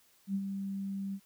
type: tone with ADSR envelope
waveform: sine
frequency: 196 Hz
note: G3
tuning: in tune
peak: -28 dBFS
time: 0.27-1.2 s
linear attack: 75 ms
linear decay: 59 ms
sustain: -6 dB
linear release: 61 ms
effects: white hiss -66 dBFS RMS until 1.25 s